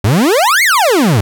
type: exponential two-way sweep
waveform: 40% pulse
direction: up then down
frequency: 91 to 2264 to 91 Hz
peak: -7 dBFS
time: 0.04-1.21 s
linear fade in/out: 5 ms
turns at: 0.63 s
effects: 8-bit